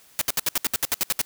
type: noise bursts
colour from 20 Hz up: white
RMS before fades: -22 dBFS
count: 12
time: 0.19-1.215 s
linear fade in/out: 0 ms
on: 24 ms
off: 67 ms
effects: white hiss -54 dBFS RMS until 1.25 s